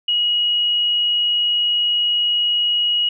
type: tone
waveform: sine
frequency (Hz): 2900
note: F#7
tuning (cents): -35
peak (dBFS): -15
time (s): 0.08-3.09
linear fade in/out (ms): 5
effects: none